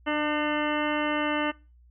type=harmonic tone with a mistuned harmonic; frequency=300.1 Hz; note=D4; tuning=38 cents sharp; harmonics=1 / 2 / 3 / 4 / 5 / 6 / 7 / 9 / 10; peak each=-28 / -31 / -33 / -34 / -35 / -36 / -36 / -38 / -38 dBFS; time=0.06-1.52 s; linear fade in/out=20 ms; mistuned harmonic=1; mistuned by=-15 cents; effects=noise-tail reverb RT60 0.3 s tail -22 dB re dry + added 60 Hz sine -53 dBFS peak until 1.9 s